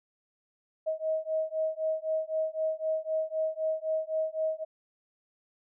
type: beating tone pair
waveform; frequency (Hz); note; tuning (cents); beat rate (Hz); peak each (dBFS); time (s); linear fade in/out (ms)
sine; 631 / 634.9; D#5 / D#5; +24 / +35; 3.9; -31; 0.86-4.65; 20
effects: none